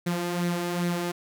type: tone with flanger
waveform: sawtooth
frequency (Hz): 174.61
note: F3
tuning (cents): 0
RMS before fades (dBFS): -28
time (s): 0.06-1.12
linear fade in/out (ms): 10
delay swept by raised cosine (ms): 0.48 to 3.38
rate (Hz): 2.5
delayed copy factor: +0.5
effects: none